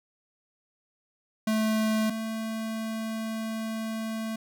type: tone pair in turn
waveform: square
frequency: 218.2 / 222 Hz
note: A3 / A3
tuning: -14 / +16 cents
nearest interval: unison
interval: 30 cents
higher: second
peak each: -24 / -31 dBFS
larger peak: first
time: 1.47-2.1 / 2.1-4.36 s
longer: second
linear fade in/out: 5 ms
effects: none